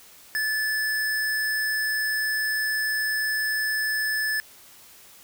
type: tone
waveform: square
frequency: 1737 Hz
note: A6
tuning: 23 cents flat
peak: -24 dBFS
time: 0.35-4.4 s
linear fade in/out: 0 ms
effects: white hiss -50 dBFS RMS until 5.23 s